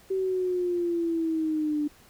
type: linear sweep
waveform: sine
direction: down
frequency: 383.9 to 293.7 Hz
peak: -24 dBFS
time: 0.1-1.88 s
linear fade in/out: 10 ms
effects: pink hiss -56 dBFS RMS until 2.09 s